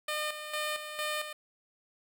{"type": "tone with tremolo", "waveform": "10% pulse", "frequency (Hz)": 606, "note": "D#5", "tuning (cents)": -46, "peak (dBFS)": -23, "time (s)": [0.08, 1.33], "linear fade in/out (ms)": 5, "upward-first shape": "square", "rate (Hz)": 2.2, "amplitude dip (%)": 60, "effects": []}